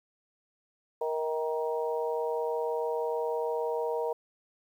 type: harmonic tone with a mistuned harmonic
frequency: 156.8 Hz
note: D#3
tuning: 14 cents sharp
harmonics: 3 / 4 / 5 / 6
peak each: -30 / -35 / -40 / -36 dBFS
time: 1.01-4.13 s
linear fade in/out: 5 ms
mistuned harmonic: 4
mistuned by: +17 cents
effects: 10-bit